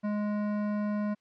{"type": "tone with hard clipping", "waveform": "sine", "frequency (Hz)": 208.4, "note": "G#3", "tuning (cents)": 6, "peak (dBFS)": -30, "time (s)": [0.03, 1.15], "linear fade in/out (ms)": 20, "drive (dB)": 14, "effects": ["white hiss -75 dBFS RMS until 1.2 s", "low-pass 4000 Hz 12 dB/octave"]}